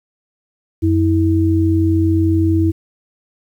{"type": "tone pair together", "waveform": "sine", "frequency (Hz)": [91.03, 324.2], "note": ["F#2", "E4"], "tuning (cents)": [-28, -29], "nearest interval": "octave + minor seventh", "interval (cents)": 2199, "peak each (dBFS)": -14, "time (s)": [0.82, 2.72], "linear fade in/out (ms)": 20, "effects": ["8-bit"]}